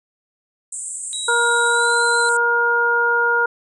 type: band-pass noise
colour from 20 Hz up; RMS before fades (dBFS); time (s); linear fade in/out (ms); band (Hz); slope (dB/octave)
pink; -29; 0.72-2.37; 5; 7500 to 9000; 96
type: tone with pitch glide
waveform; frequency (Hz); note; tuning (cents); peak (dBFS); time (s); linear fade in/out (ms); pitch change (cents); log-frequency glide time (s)
sine; 3869 to 4054; B7 to B7; -36 to +45; -26; 1.13-2.29; 0; +81; 1.65-1.97
type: harmonic tone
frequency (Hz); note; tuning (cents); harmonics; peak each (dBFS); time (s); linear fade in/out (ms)
473.1; A#4; +26; 1 / 2 / 3; -22 / -21 / -16; 1.28-3.46; 5
effects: none